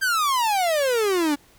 45% pulse exponential sweep, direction down, 1605 to 280 Hz, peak -19 dBFS, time 0.01-1.36 s, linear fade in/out 20 ms, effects pink hiss -55 dBFS RMS until 1.58 s

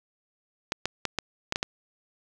clicks, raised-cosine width 0.2 ms, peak -9 dBFS, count 7, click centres 0.721 / 0.856 / 1.053 / 1.187 / 1.524 / 1.559 / 1.629 s, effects none

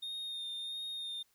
triangle tone with vibrato, 3671 Hz, A#7, 27 cents flat, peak -37 dBFS, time 0.02-1.23 s, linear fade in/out 10 ms, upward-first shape sine, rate 1.5 Hz, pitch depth 21 cents each way, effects white hiss -73 dBFS RMS until 1.34 s

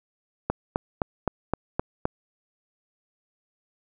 click train, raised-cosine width 1 ms, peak -9 dBFS, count 7, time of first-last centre 0.5-2.054 s, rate 3.86 Hz, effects none

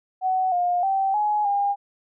sine tone with pitch steps, 749 / 710 / 776 / 840 / 806 Hz, F#5 / F5 / G5 / G#5 / G5, +21 / +28 / -18 / +19 / +48 cents, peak -19 dBFS, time 0.21-1.76 s, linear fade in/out 50 ms, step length 310 ms, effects none

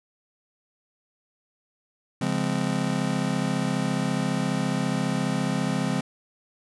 square chord, Db major seventh, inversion none, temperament just, 138.59 / 173.24 / 207.9 / 259.9 Hz, Db3 / F3 / Ab3 / C4, 0 / -14 / +2 / -11 cents, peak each -31 / -29 / -30 / -30 dBFS, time 2.21-6.01 s, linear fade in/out 5 ms, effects resampled to 24000 Hz

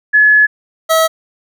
sine / 25% pulse tone pair in turn, 1705 / 645.7 Hz, G#6 / E5, +45 / -36 cents, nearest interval octave + perfect fourth, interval 1681 cents, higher first, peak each -5 dBFS, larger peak neither, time 0.13-0.47 / 0.89-1.08 s, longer first, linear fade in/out 20 ms, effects none

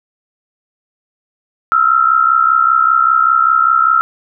sine tone pair together, 1301.9 / 1367 Hz, E6 / F6, -22 / -37 cents, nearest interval minor second, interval 85 cents, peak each -11 dBFS, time 1.72-4.01 s, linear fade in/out 0 ms, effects none

